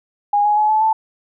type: tone with pitch steps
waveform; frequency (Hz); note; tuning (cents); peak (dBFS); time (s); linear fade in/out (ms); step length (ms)
sine; 821 / 835.4 / 850 / 864.8 / 879.9; G#5 / G#5 / G#5 / A5 / A5; -20 / +10 / +40 / -30 / 0; -12; 0.33-0.93; 5; 120
effects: none